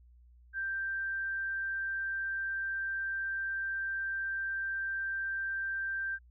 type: tone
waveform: sine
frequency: 1573 Hz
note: G6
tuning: 6 cents sharp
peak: -32 dBFS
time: 0.53-6.19 s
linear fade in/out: 50 ms
effects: added 60 Hz sine -56 dBFS peak until 6.3 s